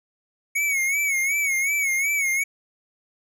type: tone with vibrato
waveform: square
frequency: 2217 Hz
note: C#7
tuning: in tune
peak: -21 dBFS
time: 0.55-2.44 s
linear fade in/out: 10 ms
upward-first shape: sine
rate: 2.7 Hz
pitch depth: 84 cents each way
effects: none